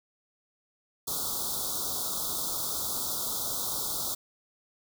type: band-stop noise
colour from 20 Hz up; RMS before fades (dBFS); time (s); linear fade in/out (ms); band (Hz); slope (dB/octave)
white; -32; 1.07-4.15; 10; 1400 to 3400; 96
effects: none